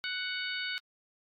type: harmonic tone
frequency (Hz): 742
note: F#5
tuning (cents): +5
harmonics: 2 / 3 / 4 / 5 / 6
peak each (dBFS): -37 / -39 / -40 / -41 / -42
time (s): 0.04-0.78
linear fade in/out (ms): 0
effects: AAC 48 kbps